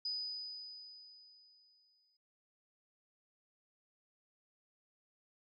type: tone with exponential decay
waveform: sine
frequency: 4978 Hz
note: D#8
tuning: in tune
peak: -35 dBFS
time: 0.05-2.17 s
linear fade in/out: 5 ms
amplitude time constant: 460 ms
effects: none